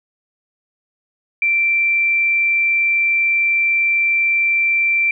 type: tone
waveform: sine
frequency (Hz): 2349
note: D7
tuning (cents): 0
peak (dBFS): -13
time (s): 1.42-5.11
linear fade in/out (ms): 2
effects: none